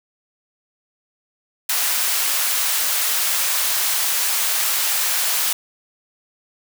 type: high-pass noise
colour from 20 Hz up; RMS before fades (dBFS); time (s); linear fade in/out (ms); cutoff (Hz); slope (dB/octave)
white; -20; 1.69-5.53; 5; 800; 12
effects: none